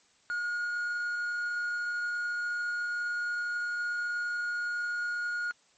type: tone with quantisation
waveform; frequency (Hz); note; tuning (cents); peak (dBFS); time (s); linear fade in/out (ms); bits
triangle; 1435; F6; +47; -28; 0.3-5.51; 0; 8
effects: white hiss -65 dBFS RMS until 5.77 s + MP3 32 kbps